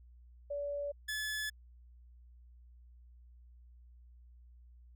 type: tone pair in turn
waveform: sine / sawtooth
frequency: 574 / 1720.1 Hz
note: D5 / A6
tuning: -40 / -40 cents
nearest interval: octave + perfect fifth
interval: 1900 cents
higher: second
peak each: -35 / -32 dBFS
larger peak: second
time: 0.5-0.92 / 1.08-1.5 s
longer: neither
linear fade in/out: 10 ms
effects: added 60 Hz sine -55 dBFS peak until 4.95 s